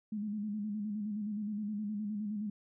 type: tone with vibrato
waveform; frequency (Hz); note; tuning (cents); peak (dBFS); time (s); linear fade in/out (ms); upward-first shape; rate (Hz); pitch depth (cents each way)
sine; 209.4; G#3; +15; -34; 0.12-2.5; 5; square; 9.6; 49
effects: none